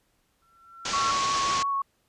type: tone with exponential growth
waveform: sine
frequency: 1353 Hz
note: E6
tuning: 45 cents sharp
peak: -25 dBFS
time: 0.42-1.11 s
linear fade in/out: 1 ms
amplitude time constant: 150 ms
type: low-pass noise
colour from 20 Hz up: white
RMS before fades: -31 dBFS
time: 0.85-1.63 s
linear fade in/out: 5 ms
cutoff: 6800 Hz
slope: 48 dB/octave
type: tone with vibrato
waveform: sine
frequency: 1108.7 Hz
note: C#6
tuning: in tune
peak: -24 dBFS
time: 0.93-1.82 s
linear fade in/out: 5 ms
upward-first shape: sine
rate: 5.7 Hz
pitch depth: 13 cents each way
effects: pink hiss -70 dBFS RMS until 2.08 s + resampled to 32000 Hz